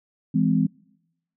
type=chord; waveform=sine; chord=E augmented; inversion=none; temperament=just; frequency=164.81 / 206 / 257.5 Hz; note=E3 / G#3 / B#3; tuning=0 / -14 / -28 cents; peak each=-22 dBFS; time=0.34-0.67 s; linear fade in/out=10 ms; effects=noise-tail reverb RT60 0.9 s tail -25 dB re dry